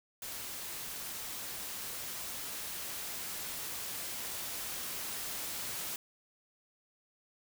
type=noise with level ramp; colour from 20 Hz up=white; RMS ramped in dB=-42 to -39 dBFS; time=0.22-5.96 s; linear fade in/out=2 ms; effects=none